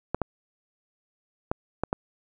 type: clicks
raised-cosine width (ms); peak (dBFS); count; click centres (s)
1; -11; 5; 0.146 / 0.217 / 1.515 / 1.836 / 1.929
effects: none